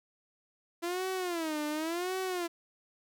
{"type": "tone with vibrato", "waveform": "sawtooth", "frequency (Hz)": 335.9, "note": "E4", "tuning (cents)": 33, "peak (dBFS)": -28, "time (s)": [0.82, 2.48], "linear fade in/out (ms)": 20, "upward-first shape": "sine", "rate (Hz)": 0.91, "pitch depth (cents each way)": 200, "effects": []}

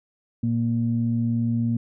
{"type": "tone pair together", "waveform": "sine", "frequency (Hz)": [116.54, 233.5], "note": ["A#2", "A#3"], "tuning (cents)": [0, 3], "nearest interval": "octave", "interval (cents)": 1203, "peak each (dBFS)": [-23, -22], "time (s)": [0.43, 1.77], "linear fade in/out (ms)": 5, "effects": ["tanh soft clip ceiling -12 dBFS"]}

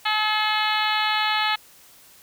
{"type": "harmonic tone", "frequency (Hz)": 428.4, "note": "A4", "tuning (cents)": -46, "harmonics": [2, 3, 4, 5, 6, 7, 8, 9, 10], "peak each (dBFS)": [-25, -27, -28, -29, -30, -30, -31, -32, -32], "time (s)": [0.05, 1.56], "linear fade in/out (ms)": 10, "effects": ["white hiss -51 dBFS RMS until 2.22 s"]}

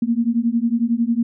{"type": "beating tone pair", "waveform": "sine", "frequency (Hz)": [228, 239], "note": ["A#3", "A#3"], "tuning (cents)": [-38, 43], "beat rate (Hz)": 11, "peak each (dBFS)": [-19, -19], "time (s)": [0.02, 1.23], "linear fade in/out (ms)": 5, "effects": []}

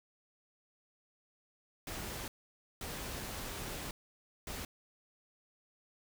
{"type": "noise bursts at uneven times", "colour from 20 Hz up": "pink", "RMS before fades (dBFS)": -42, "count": 3, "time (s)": [[1.87, 2.28], [2.81, 3.91], [4.47, 4.65]], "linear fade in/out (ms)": 2, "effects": []}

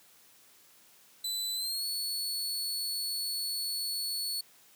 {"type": "tone with pitch glide", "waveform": "sawtooth", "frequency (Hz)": [4000, 4413], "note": ["B7", "C#8"], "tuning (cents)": [21, -9], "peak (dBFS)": -29, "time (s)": [1.24, 4.41], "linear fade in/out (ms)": 5, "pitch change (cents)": 170, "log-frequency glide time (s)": [1.55, 1.86], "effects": ["white hiss -60 dBFS RMS until 4.75 s", "high-pass 100 Hz 12 dB/octave"]}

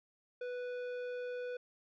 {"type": "tone with tanh clipping", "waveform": "triangle", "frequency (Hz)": 493.9, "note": "B4", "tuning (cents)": 0, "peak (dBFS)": -40, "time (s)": [0.41, 1.57], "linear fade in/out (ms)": 5, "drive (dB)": 16, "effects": []}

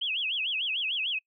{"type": "tone with vibrato", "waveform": "sine", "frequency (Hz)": 2915, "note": "F#7", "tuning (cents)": -26, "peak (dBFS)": -27, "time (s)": [0.01, 1.19], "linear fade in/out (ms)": 10, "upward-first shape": "sine", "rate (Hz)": 6.7, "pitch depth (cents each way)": 260, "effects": ["noise-tail reverb RT60 0.1 s tail -26 dB re dry"]}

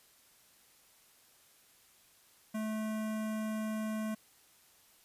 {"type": "tone with notch filter", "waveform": "square", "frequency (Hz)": 217.1, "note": "A3", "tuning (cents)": -23, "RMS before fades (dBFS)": -36, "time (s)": [2.54, 4.15], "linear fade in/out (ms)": 10, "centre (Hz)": 4200, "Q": 1, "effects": ["white hiss -64 dBFS RMS until 5.04 s", "resampled to 32000 Hz"]}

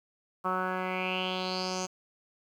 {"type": "tone with low-pass filter sweep", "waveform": "10% pulse", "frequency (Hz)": 185, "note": "F#3", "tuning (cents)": 0, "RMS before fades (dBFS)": -32, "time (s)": [0.44, 1.87], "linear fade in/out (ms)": 20, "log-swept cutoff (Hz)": [1200, 6500], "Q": 5.7, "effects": ["10-bit"]}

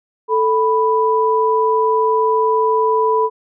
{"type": "tone pair together", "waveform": "sine", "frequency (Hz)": [440, 988.5], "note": ["A4", "B5"], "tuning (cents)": [0, 1], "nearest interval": "octave + major second", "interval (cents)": 1401, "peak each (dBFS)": -15, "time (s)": [0.28, 3.3], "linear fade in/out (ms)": 50, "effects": []}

